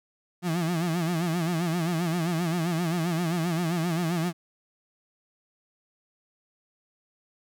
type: tone with vibrato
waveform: 35% pulse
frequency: 169 Hz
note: E3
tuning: 43 cents sharp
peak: -23 dBFS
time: 0.42-4.33 s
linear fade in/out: 50 ms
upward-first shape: sine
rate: 7.6 Hz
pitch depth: 110 cents each way
effects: none

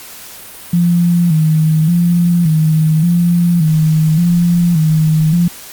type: tone with vibrato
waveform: sine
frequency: 164.81 Hz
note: E3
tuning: in tune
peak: -8 dBFS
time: 0.73-5.48 s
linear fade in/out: 5 ms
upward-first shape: square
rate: 0.87 Hz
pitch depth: 84 cents each way
effects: white hiss -33 dBFS RMS until 5.72 s + Opus 48 kbps

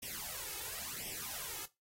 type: noise with flanger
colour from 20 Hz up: white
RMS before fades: -43 dBFS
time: 0.02-1.66 s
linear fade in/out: 10 ms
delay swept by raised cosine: 0.35 to 2.35 ms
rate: 0.95 Hz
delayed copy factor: +0.95
effects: noise-tail reverb RT60 0.2 s tail -17 dB re dry + AAC 48 kbps

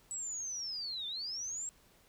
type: linear two-way sweep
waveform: sine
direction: down then up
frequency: 7902 to 3502 to 7660 Hz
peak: -37 dBFS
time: 0.11-1.69 s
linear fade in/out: 0 ms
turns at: 1.07 s
effects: pink hiss -65 dBFS RMS until 2.08 s

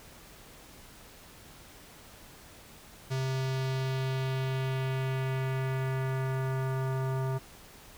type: tone with low-pass filter sweep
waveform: square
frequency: 132 Hz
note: C3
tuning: 16 cents sharp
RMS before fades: -31 dBFS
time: 3.1-7.39 s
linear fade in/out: 20 ms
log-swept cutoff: 5900 to 1100 Hz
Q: 1.4
effects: pink hiss -52 dBFS RMS until 7.97 s

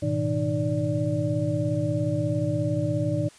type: tone cluster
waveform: sine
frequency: 107.2 / 124.2 / 158.4 / 305.3 / 582 Hz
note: A2 / B2 / D#3 / D#4 / D5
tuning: -45 / +10 / +31 / -33 / -16 cents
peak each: -29 dBFS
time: 0.02-3.29 s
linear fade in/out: 10 ms
effects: white hiss -52 dBFS RMS until 3.38 s + resampled to 22050 Hz

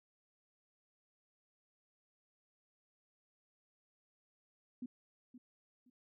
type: tone with echo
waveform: sine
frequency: 248.7 Hz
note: B3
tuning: 12 cents sharp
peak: -40 dBFS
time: 4.82-4.86 s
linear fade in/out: 5 ms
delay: 520 ms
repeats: 2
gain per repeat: -12 dB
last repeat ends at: 5.9 s
effects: none

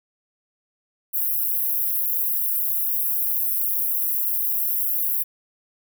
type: high-pass noise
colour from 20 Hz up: pink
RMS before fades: -23 dBFS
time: 1.13-5.24 s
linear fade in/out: 20 ms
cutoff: 12000 Hz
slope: 48 dB/octave
effects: none

